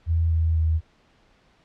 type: tone with pitch steps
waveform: sine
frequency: 82.41 / 81.18 / 79.97 Hz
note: E2 / E2 / D#2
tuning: 0 / -26 / +48 cents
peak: -18 dBFS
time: 0.06-0.81 s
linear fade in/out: 50 ms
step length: 250 ms
effects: pink hiss -60 dBFS RMS until 1.64 s + low-pass 4000 Hz 12 dB/octave